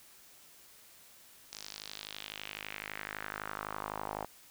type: tone with band-pass filter sweep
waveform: sawtooth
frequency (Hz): 51.91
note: G#1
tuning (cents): 0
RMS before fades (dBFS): -43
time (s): 1.52-4.25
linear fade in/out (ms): 5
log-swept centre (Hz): 5600 to 800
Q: 2.5
effects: white hiss -58 dBFS RMS until 4.5 s